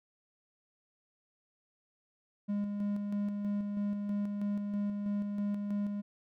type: tone with tremolo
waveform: triangle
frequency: 204.2 Hz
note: G#3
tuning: 29 cents flat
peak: -28 dBFS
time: 2.48-6.02 s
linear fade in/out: 20 ms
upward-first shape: square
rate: 3.1 Hz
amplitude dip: 35%
effects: none